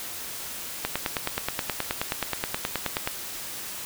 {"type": "click train", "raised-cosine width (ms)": 0.3, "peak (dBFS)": -9, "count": 22, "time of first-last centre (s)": [0.85, 3.075], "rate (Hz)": 9.44, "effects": ["white hiss -36 dBFS RMS until 3.85 s"]}